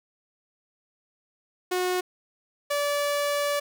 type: tone pair in turn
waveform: sawtooth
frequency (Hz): 364 / 577.8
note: F#4 / D5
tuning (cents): -28 / -28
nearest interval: minor sixth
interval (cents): 800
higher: second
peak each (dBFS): -20 / -20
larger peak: neither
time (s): 1.71-2.01 / 2.7-3.6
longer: second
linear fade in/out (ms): 10
effects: none